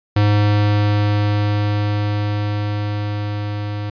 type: tone with level ramp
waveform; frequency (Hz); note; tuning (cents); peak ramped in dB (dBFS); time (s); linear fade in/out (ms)
square; 103.83; G#2; 0; -12 to -23; 0.16-3.9; 5
effects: resampled to 11025 Hz